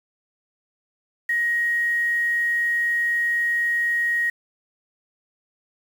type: tone with quantisation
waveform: sine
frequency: 1884 Hz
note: A#6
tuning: 18 cents sharp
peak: -19 dBFS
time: 1.29-4.3 s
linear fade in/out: 5 ms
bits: 7
effects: none